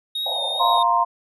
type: tone with vibrato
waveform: triangle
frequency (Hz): 3722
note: A#7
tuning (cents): -3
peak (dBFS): -22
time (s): 0.15-0.83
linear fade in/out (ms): 5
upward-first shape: sine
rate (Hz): 2.4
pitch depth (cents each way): 32
type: band-pass noise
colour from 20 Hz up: white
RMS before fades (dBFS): -30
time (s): 0.26-0.79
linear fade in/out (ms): 5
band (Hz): 520 to 890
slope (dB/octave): 96
type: chord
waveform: sine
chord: F suspended fourth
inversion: none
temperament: equal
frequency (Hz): 698.5 / 932.3 / 1046.5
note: F5 / Bb5 / C6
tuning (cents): 0 / 0 / 0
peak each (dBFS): -22 / -19 / -19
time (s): 0.59-1.05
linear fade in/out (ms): 20
effects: none